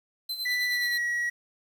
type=tone with tremolo; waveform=45% pulse; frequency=4072 Hz; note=C8; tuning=48 cents flat; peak=-28 dBFS; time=0.29-0.98 s; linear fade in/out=5 ms; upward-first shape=sine; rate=9.5 Hz; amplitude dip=65%
type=tone with pitch glide; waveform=triangle; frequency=1975.5 to 1915.9 Hz; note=B6 to A#6; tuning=0 to +47 cents; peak=-24 dBFS; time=0.45-1.3 s; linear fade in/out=10 ms; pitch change=-53 cents; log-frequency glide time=0.66-1 s
effects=9-bit